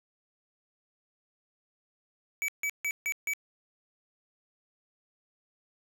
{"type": "tone bursts", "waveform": "square", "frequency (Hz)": 2288, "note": "D7", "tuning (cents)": -46, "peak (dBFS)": -29, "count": 5, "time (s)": [2.42, 3.335], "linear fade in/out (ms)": 0, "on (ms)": 63, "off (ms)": 150, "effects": []}